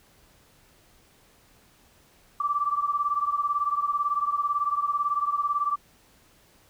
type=beating tone pair; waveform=sine; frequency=1161 / 1179 Hz; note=D6 / D6; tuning=-20 / +6 cents; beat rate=18 Hz; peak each=-25 / -28 dBFS; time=2.4-5.76 s; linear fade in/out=5 ms; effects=pink hiss -59 dBFS RMS until 6.69 s